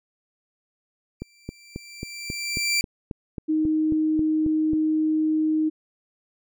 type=tone with exponential growth; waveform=20% pulse; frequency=2349 Hz; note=D7; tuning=in tune; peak=-14 dBFS; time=1.2-2.81 s; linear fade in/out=1 ms; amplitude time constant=350 ms
type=click train; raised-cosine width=3 ms; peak=-18 dBFS; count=14; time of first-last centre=1.22-4.734 s; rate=3.7 Hz
type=tone; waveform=sine; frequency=311.8 Hz; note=D#4; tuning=4 cents sharp; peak=-19 dBFS; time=3.48-5.7 s; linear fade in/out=20 ms
effects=none